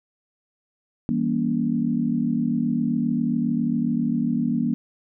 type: chord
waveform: sine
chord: E diminished seventh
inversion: none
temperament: just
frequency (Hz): 164.81 / 197.78 / 237.3 / 284.8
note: E3 / G3 / Bb3 / Db4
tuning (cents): 0 / +16 / +31 / +47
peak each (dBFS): -28 / -28 / -22 / -28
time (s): 1.09-4.74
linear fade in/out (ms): 0
effects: none